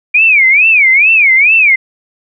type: tone with vibrato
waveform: sine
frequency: 2349 Hz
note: D7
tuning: in tune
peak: -4 dBFS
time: 0.14-1.76 s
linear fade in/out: 10 ms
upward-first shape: sine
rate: 2.3 Hz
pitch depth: 230 cents each way
effects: none